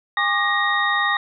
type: tone cluster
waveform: sine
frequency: 816 / 1102 / 1203 / 1880 / 3711 Hz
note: G#5 / C#6 / D6 / A#6 / A#7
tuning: -31 / -11 / +41 / +14 / -9 cents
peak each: -26 / -29 / -23 / -20 / -27 dBFS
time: 0.17-1.17 s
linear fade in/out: 2 ms
effects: none